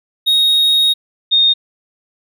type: tone pair in turn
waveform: triangle / sine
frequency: 3749 / 3689 Hz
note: A#7 / A#7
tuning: +9 / -19 cents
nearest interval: unison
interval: 28 cents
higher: first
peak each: -8 dBFS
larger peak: neither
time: 0.26-0.94 / 1.31-1.54 s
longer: first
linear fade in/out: 20 ms
effects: none